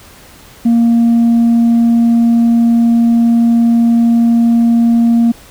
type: tone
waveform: sine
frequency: 233.1 Hz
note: A#3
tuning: in tune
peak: -4 dBFS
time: 0.65-5.32 s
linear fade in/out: 10 ms
effects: tanh soft clip ceiling -5 dBFS + pink hiss -39 dBFS RMS until 5.5 s